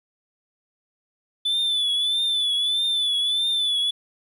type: tone with vibrato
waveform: sine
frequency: 3489 Hz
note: A7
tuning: 15 cents flat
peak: -17 dBFS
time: 1.45-3.91 s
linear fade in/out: 10 ms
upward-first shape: triangle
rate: 1.6 Hz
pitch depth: 72 cents each way
effects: tanh soft clip ceiling -19 dBFS + 9-bit